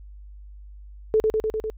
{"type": "tone with echo", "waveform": "sine", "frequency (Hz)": 435.7, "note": "A4", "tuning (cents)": -17, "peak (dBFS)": -15, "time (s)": [1.14, 1.2], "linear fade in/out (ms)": 0, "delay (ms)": 100, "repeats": 5, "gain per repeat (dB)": -2, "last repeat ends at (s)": 1.7, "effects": ["added 50 Hz sine -40 dBFS peak until 1.77 s"]}